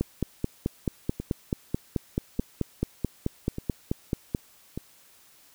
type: two click trains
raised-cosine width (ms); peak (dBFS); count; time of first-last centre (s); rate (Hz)
3; -19 / -12; 4 / 21; 1.2-4.776 / 0.01-4.348; 0.839 / 4.61
effects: white hiss -57 dBFS RMS until 5.54 s